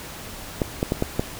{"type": "clicks", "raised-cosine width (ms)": 2, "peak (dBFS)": -7, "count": 5, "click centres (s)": [0.618, 0.829, 0.921, 1.024, 1.195], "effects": ["pink hiss -37 dBFS RMS until 1.39 s"]}